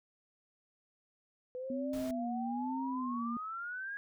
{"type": "exponential sweep", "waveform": "sine", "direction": "up", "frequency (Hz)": [497.9, 1661.2], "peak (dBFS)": -38, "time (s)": [1.55, 3.97], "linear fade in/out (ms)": 0}
{"type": "tone with vibrato", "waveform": "sine", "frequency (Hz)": 249, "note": "B3", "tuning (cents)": 14, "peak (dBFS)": -35, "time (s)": [1.7, 3.37], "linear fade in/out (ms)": 2, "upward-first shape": "sine", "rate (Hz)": 1.1, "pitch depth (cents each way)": 110}
{"type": "noise", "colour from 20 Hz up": "pink", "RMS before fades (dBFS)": -49, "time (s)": [1.93, 2.11], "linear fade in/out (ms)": 2}
{"effects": []}